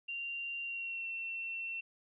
sine tone with pitch glide, 2772 to 2704 Hz, F7 to E7, -14 to +43 cents, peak -37 dBFS, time 0.08-1.81 s, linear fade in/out 10 ms, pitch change -43 cents, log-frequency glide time 0.63-1.08 s, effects none

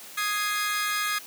sawtooth chord, Ab major, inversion second, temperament equal, 1244.5 / 1661.2 / 2093 Hz, Eb6 / Ab6 / C7, 0 / 0 / 0 cents, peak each -25 / -26 / -29 dBFS, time 0.17-1.19 s, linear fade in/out 10 ms, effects white hiss -44 dBFS RMS until 1.26 s + high-pass 200 Hz 12 dB/octave

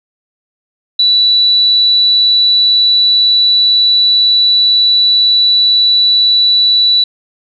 sine tone, 3951 Hz, B7, in tune, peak -6 dBFS, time 0.99-7.04 s, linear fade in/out 5 ms, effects none

